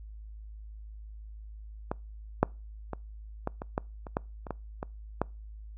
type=clicks; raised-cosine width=1 ms; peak=-16 / -6 / -20 / -16 / -22 / -14 / -27 / -13 / -26 / -18 / -20 / -12 dBFS; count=12; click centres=1.915 / 2.43 / 2.933 / 3.474 / 3.619 / 3.779 / 4.068 / 4.169 / 4.468 / 4.507 / 4.829 / 5.216 s; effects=noise-tail reverb RT60 0.3 s tail -26 dB re dry + added 53 Hz sine -42 dBFS peak until 5.77 s